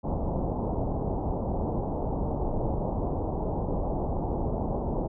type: low-pass noise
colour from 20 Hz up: pink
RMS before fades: -29 dBFS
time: 0.03-5.08 s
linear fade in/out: 20 ms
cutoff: 910 Hz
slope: 48 dB/octave
effects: none